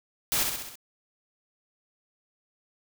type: noise with echo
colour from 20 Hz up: white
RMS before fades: -26 dBFS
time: 0.32-0.43 s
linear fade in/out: 0 ms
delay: 65 ms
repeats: 5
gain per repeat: -4 dB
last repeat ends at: 0.755 s
effects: none